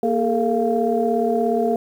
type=tone cluster; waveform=sine; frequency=233.5 / 416.9 / 453.8 / 693 Hz; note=A#3 / G#4 / A#4 / F5; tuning=+3 / +7 / -47 / -14 cents; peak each=-22 dBFS; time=0.03-1.76 s; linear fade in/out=2 ms; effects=tanh soft clip ceiling -6 dBFS + 8-bit